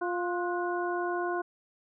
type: harmonic tone with a mistuned harmonic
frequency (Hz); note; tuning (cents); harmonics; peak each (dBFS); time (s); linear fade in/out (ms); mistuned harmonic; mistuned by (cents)
351.7; F4; +12; 1 / 2 / 3 / 4; -31 / -34 / -36 / -37; 0.01-1.42; 10; 4; +69
effects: none